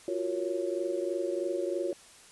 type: chord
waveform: sine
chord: Gb major seventh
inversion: third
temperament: just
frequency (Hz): 346.9 / 370 / 462.5 / 555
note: F4 / Gb4 / Bb4 / Db5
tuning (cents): -12 / 0 / -14 / +2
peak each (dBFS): -33 / -34 / -39 / -34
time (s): 0.08-1.93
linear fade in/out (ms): 2
effects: white hiss -54 dBFS RMS until 2.31 s + resampled to 24000 Hz